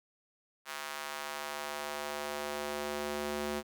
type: tone with high-pass filter sweep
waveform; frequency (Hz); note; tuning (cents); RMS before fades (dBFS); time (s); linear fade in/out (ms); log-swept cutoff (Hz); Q
square; 73.4; D2; 0; -38; 0.65-3.63; 50; 1200 to 290; 1
effects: none